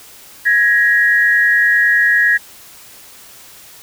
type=tone pair together; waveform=sine; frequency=1661.2 / 1890.9 Hz; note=G#6 / A#6; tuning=0 / +24 cents; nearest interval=major second; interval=224 cents; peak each=-12 dBFS; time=0.45-2.38 s; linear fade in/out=20 ms; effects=white hiss -40 dBFS RMS until 3.82 s